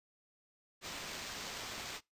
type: noise with sample-and-hold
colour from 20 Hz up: white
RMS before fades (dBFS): -44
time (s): 0.81-2.01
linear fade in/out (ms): 50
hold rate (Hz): 11025
effects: noise-tail reverb RT60 0.2 s tail -23 dB re dry + resampled to 32000 Hz